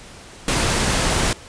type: noise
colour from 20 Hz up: pink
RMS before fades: -19 dBFS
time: 0.48-1.33 s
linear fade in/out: 2 ms
effects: pink hiss -41 dBFS RMS until 1.48 s + resampled to 22050 Hz